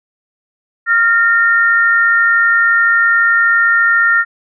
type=tone pair together; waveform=sine; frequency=1396.9 / 1828.7 Hz; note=F6 / A#6; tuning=0 / -34 cents; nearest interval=perfect fourth; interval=466 cents; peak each=-11 dBFS; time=0.86-4.25 s; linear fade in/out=50 ms; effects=none